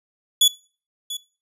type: tone with echo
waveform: sawtooth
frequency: 3416 Hz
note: G#7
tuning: 48 cents sharp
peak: -9 dBFS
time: 0.41-0.48 s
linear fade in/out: 5 ms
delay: 690 ms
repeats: 1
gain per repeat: -15 dB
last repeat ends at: 1.17 s
effects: noise-tail reverb RT60 0.4 s tail -22 dB re dry + resampled to 32000 Hz